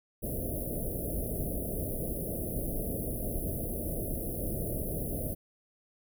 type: band-stop noise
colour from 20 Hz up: pink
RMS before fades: -34 dBFS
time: 0.22-5.35 s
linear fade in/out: 20 ms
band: 670 to 10000 Hz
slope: 96 dB/octave
effects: none